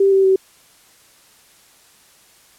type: tone with pitch steps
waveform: sine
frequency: 392 / 386.6 / 381.3 Hz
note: G4 / G4 / G4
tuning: 0 / -24 / -48 cents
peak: -10 dBFS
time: 0-0.36 s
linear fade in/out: 5 ms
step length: 120 ms
effects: white hiss -51 dBFS RMS until 2.58 s + low-pass 12000 Hz 12 dB/octave